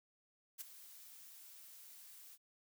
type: noise with ADSR envelope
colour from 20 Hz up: blue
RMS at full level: -44 dBFS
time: 0.58-2.38 s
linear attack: 28 ms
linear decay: 17 ms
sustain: -13 dB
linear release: 47 ms
effects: none